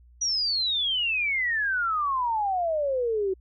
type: exponential sweep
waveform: sine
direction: down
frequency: 5870 to 370 Hz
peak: -23 dBFS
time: 0.21-3.34 s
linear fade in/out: 10 ms
effects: added 60 Hz sine -51 dBFS peak until 3.4 s